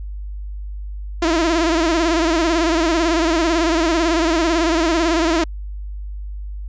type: tone with vibrato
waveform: sawtooth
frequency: 329.6 Hz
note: E4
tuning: in tune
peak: -11 dBFS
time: 1.22-5.44 s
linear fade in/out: 5 ms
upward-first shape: sine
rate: 18 Hz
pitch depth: 97 cents each way
effects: added 50 Hz sine -26 dBFS peak until 6.68 s + resampled to 16000 Hz